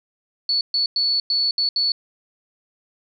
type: tone bursts at uneven times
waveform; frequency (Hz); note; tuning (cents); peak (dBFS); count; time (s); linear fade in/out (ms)
sine; 4435; C#8; 0; -17; 6; 0.49-0.61 / 0.74-0.86 / 0.96-1.2 / 1.3-1.51 / 1.58-1.69 / 1.76-1.92; 2
effects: none